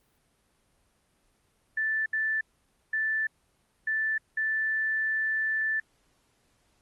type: tone bursts at uneven times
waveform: sine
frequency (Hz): 1760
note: A6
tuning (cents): 0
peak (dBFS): -25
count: 5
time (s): 1.77-2.06 / 2.13-2.41 / 2.93-3.27 / 3.87-4.18 / 4.37-5.8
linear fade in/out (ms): 5
effects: pink hiss -69 dBFS RMS until 6.81 s + Opus 32 kbps